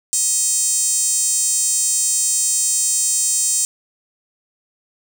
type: tone with high-pass filter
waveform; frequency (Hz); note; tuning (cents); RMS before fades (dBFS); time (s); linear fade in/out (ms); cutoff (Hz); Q
5% pulse; 630; D#5; +21; -18; 0.13-3.65; 0; 7800; 3.3
effects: none